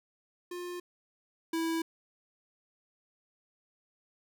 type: tone pair in turn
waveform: square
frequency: 354.4 / 327.9 Hz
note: F4 / E4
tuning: +25 / -9 cents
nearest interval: minor second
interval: 134 cents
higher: first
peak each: -38 / -30 dBFS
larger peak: second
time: 0.51-0.8 / 1.53-1.82 s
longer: neither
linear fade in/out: 5 ms
effects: none